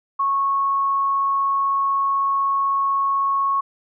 sine tone, 1101 Hz, C#6, 12 cents flat, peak -17 dBFS, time 0.19-3.61 s, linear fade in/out 10 ms, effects none

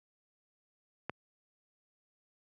click, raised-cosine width 0.5 ms, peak -20 dBFS, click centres 1.096 s, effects high-pass 100 Hz 12 dB/octave

